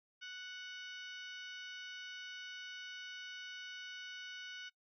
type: harmonic tone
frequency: 740 Hz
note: F#5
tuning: in tune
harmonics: 2 / 3 / 4 / 5 / 6 / 7 / 8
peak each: -49 / -54 / -50 / -57 / -62 / -62 / -61 dBFS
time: 0.21-4.7 s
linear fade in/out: 20 ms
effects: noise-tail reverb RT60 0.1 s tail -23 dB re dry

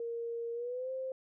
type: tone with pitch glide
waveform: sine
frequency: 466.2 to 523.3 Hz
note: A#4 to C5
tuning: 0 to 0 cents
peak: -35 dBFS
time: 0-1.12 s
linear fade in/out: 2 ms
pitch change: +200 cents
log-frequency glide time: 0.53-0.91 s
effects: none

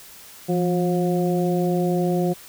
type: harmonic tone with a mistuned harmonic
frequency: 178.9 Hz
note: F3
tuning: 42 cents sharp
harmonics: 1 / 2 / 3 / 4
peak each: -21 / -23 / -28 / -29 dBFS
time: 0.48-2.34 s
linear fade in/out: 20 ms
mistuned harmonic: 1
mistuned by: -62 cents
effects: white hiss -44 dBFS RMS until 2.48 s

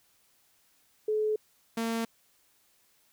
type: tone pair in turn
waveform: sine / sawtooth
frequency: 429.1 / 228.1 Hz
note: A4 / A#3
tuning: -43 / -37 cents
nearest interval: major seventh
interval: 1094 cents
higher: first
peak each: -25 dBFS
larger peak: neither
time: 1.08-1.36 / 1.77-2.05 s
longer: neither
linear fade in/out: 5 ms
effects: white hiss -67 dBFS RMS until 3.12 s

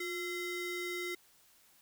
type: ring-modulated tone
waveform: square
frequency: 854 Hz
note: G#5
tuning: 48 cents sharp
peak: -34 dBFS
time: 0-1.15 s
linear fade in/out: 5 ms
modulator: 1210 Hz
effects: white hiss -65 dBFS RMS until 1.81 s

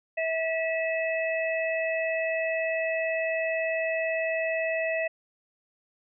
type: harmonic tone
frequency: 649 Hz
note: E5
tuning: 27 cents flat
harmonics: 1 / 3 / 4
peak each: -27 / -32 / -33 dBFS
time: 0.17-5.08 s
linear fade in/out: 10 ms
effects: none

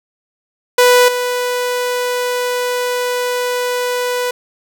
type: tone with level steps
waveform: sawtooth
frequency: 493.9 Hz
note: B4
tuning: in tune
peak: -3 / -12 dBFS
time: 0.78-4.31 s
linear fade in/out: 5 ms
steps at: 1.08 s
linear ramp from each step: 5 ms
effects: none

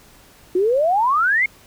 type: exponential sweep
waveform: sine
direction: up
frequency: 349.2 to 2203 Hz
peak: -14 dBFS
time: 0.55-1.46 s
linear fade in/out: 5 ms
effects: pink hiss -49 dBFS RMS until 1.66 s

